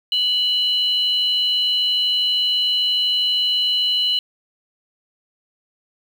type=tone pair together; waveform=sine; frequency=2960 / 4073 Hz; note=F#7 / C8; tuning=0 / -47 cents; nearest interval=tritone; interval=553 cents; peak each=-17 / -23 dBFS; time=0.12-4.19 s; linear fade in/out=2 ms; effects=7-bit